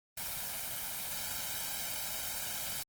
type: noise with comb filter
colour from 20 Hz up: white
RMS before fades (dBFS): -38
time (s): 0.17-2.83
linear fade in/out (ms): 5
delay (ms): 1.3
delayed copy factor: +0.7
effects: Opus 24 kbps